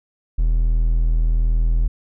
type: tone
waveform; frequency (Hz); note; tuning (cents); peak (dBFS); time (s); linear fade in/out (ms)
triangle; 40.64; E1; -24; -12; 0.38-1.88; 10
effects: none